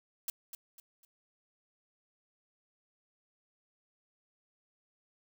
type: noise with echo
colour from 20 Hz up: blue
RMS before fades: -35 dBFS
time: 0.28-0.3 s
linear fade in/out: 2 ms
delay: 250 ms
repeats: 3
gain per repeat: -9 dB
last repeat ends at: 1.05 s
effects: none